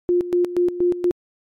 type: tone with tremolo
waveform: sine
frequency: 353.5 Hz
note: F4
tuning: 21 cents sharp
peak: -14 dBFS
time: 0.09-1.11 s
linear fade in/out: 0 ms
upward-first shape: square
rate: 4.2 Hz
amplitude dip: 75%
effects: MP3 64 kbps